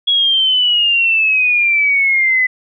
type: exponential sweep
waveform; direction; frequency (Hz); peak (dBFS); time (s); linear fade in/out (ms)
sine; down; 3351 to 2002; -10; 0.07-2.47; 10
effects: none